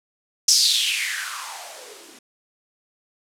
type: noise with band-pass filter sweep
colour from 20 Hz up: violet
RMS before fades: -23 dBFS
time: 0.48-2.19 s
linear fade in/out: 5 ms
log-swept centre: 5800 to 260 Hz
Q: 5.4
effects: low-pass 10000 Hz 12 dB/octave